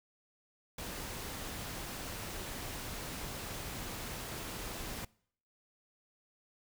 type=noise; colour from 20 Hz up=pink; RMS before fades=-42 dBFS; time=0.78-5.05 s; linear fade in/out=5 ms; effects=noise-tail reverb RT60 0.6 s tail -24 dB re dry